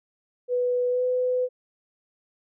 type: tone with pitch glide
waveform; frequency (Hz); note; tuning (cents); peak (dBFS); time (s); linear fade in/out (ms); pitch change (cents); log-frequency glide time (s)
sine; 493.9 to 502.5; B4 to B4; 0 to +30; -21; 0.48-1.49; 50; +30; 0.89-1.04
effects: none